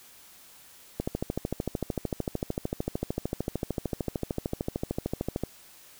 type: click train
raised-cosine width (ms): 2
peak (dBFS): -15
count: 60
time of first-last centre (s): 1-5.436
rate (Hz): 13.3
effects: white hiss -53 dBFS RMS until 5.99 s